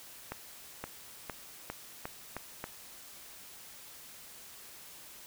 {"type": "accelerating click train", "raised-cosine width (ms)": 0.5, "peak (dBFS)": -22, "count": 7, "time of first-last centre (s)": [0.32, 2.641], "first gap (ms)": 520, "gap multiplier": 0.88, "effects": ["white hiss -51 dBFS RMS until 5.26 s"]}